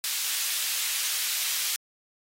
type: high-pass noise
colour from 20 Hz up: pink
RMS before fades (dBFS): -29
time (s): 0.04-1.76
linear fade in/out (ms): 0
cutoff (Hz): 2900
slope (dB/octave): 12
effects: AAC 48 kbps